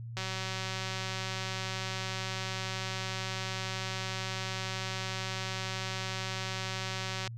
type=click train; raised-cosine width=0.2 ms; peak=-19 dBFS; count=1344; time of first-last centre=0.17-7.276 s; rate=189 Hz; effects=added 116 Hz sine -39 dBFS peak until 7.37 s